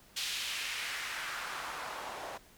white noise with band-pass filter sweep, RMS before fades -39 dBFS, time 0.16-2.38 s, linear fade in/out 10 ms, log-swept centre 3600 to 640 Hz, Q 1.5, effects pink hiss -60 dBFS RMS until 2.57 s

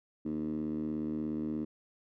10% pulse tone with band-pass filter, 76.9 Hz, D#2, 20 cents flat, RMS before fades -35 dBFS, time 0.25-1.65 s, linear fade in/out 10 ms, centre 270 Hz, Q 5.8, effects none

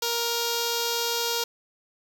5% pulse tone with notch filter, 468.6 Hz, A#4, 9 cents sharp, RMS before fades -27 dBFS, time 0.02-1.44 s, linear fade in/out 5 ms, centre 2000 Hz, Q 1.1, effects 8-bit

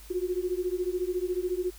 sine beating tone pair, 355.3 / 369.3 Hz, F4 / F#4, +30 / -3 cents, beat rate 14 Hz, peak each -30 dBFS, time 0.1-1.71 s, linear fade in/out 10 ms, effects added 50 Hz sine -47 dBFS peak until 1.78 s + white hiss -52 dBFS RMS until 1.78 s

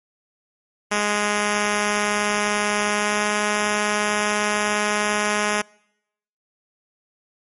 5% pulse tone with pitch glide, 207.7 to 209 Hz, G#3 to G#3, 0 to +11 cents, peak -8 dBFS, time 0.91-5.62 s, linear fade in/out 10 ms, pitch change +11 cents, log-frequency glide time 2.86-3.27 s, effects noise-tail reverb RT60 0.8 s tail -26 dB re dry + MP3 48 kbps

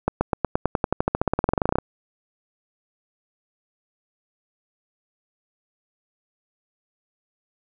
accelerating click train, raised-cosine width 1 ms, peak -5 dBFS, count 26, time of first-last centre 0.08-1.785 s, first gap 130 ms, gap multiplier 0.94, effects none

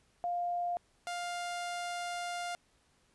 sine / sawtooth tone pair in turn, 702 / 702 Hz, F5 / F5, +9 / +9 cents, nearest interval unison, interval 0 cents, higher neither, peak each -31 / -32 dBFS, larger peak first, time 0.24-0.77 / 1.07-2.55 s, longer second, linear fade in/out 0 ms, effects pink hiss -70 dBFS RMS until 3.14 s + resampled to 24000 Hz

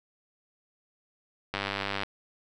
click train, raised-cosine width 0.3 ms, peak -14 dBFS, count 50, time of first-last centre 1.54-2.034 s, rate 99.2 Hz, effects none

